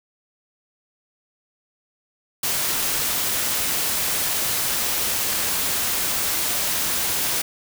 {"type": "noise", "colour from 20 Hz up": "white", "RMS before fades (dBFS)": -23, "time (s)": [2.43, 7.42], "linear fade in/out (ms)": 5, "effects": []}